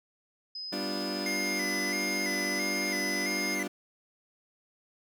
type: tone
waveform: sine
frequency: 5040 Hz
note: D#8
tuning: 21 cents sharp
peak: -36 dBFS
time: 0.55-3.55 s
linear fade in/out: 5 ms
type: chord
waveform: 30% pulse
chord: G dominant seventh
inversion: none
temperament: equal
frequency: 196 / 246.9 / 293.7 / 349.2 Hz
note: G3 / B3 / D4 / F4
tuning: 0 / 0 / 0 / 0 cents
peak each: -35 / -39 / -34 / -36 dBFS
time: 0.72-3.68 s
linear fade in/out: 10 ms
type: tone with vibrato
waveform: square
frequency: 2067 Hz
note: C7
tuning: 22 cents flat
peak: -32 dBFS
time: 1.26-3.63 s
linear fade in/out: 2 ms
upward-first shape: square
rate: 1.5 Hz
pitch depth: 43 cents each way
effects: none